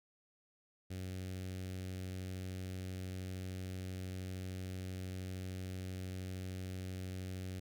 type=tone with notch filter; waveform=sawtooth; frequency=93 Hz; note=F#2; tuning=9 cents sharp; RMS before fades=-43 dBFS; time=0.9-7.6 s; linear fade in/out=10 ms; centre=1000 Hz; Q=0.72; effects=none